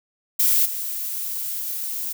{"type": "noise with level steps", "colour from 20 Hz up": "violet", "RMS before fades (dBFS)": [-18, -28], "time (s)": [0.39, 2.13], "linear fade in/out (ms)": 10, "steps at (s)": 0.65, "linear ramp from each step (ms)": 10, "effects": []}